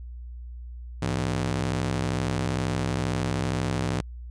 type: ring-modulated tone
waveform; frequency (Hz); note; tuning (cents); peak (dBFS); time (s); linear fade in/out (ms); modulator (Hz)
sawtooth; 135; C#3; -45; -18; 1.02-4.01; 5; 31.1
effects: added 60 Hz sine -36 dBFS peak until 4.3 s + resampled to 22050 Hz